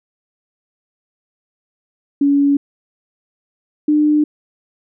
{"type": "tone pair in turn", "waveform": "sine", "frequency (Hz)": [282.8, 300.1], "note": ["C#4", "D4"], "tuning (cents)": [35, 38], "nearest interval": "minor second", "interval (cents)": 103, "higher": "second", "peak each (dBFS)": -10, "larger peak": "neither", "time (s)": [[2.21, 2.57], [3.88, 4.24]], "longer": "neither", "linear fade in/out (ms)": 5, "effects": []}